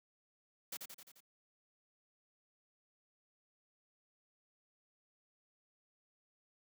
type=noise with echo; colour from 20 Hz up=white; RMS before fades=-43 dBFS; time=0.72-0.77 s; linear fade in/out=5 ms; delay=87 ms; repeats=5; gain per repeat=-4 dB; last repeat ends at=1.205 s; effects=high-pass 150 Hz 12 dB/octave